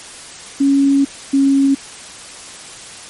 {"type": "tone pair in turn", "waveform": "sine", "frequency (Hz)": [277.2, 274.6], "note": ["C#4", "C#4"], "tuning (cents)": [0, -16], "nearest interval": "unison", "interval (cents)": 16, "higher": "first", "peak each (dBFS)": -9, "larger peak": "neither", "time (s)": [[0.6, 1.05], [1.33, 1.75]], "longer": "first", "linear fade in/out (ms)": 10, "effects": ["white hiss -34 dBFS RMS until 3.09 s", "MP3 48 kbps"]}